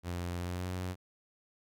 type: tone with pitch glide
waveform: sawtooth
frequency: 87.8 to 91.21 Hz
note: F2 to F#2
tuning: +10 to -24 cents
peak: -31 dBFS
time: 0.03-0.96 s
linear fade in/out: 50 ms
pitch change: +66 cents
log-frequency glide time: 0.39-0.68 s
effects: none